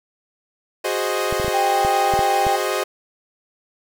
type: chord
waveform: sawtooth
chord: Ab dominant seventh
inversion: third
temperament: equal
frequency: 370 / 415.3 / 523.3 / 622.3 Hz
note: Gb4 / Ab4 / C5 / Eb5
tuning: 0 / 0 / 0 / 0 cents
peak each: -22 dBFS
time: 0.84-2.84 s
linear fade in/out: 10 ms
type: clicks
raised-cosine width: 5 ms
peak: -16 dBFS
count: 8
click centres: 1.326 / 1.399 / 1.446 / 1.481 / 1.849 / 2.138 / 2.192 / 2.467 s
type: tone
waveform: sine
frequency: 793 Hz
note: G5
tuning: 20 cents sharp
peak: -17 dBFS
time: 1.53-2.57 s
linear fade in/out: 20 ms
effects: none